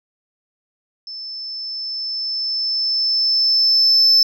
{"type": "tone with level ramp", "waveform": "sine", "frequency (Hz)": 5274, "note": "E8", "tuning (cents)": 0, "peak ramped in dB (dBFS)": [-29, -7], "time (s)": [1.07, 4.23], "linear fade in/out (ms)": 2, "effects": ["tanh soft clip ceiling -7 dBFS"]}